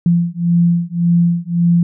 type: beating tone pair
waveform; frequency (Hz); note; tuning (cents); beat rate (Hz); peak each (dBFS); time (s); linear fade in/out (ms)
sine; 170.8 / 172.6; F3 / F3; -38 / -20; 1.8; -14; 0.06-1.83; 2
effects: none